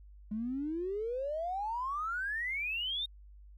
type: exponential sweep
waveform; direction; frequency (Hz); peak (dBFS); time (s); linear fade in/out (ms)
triangle; up; 207.2 to 3729; -29; 0.31-3.06; 10
effects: tanh soft clip ceiling -31 dBFS + added 50 Hz sine -51 dBFS peak until 3.57 s